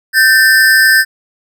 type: ring-modulated tone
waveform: square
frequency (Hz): 1670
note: G#6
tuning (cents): +9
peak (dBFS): -3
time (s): 0.13-1.05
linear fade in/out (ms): 50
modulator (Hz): 114
effects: none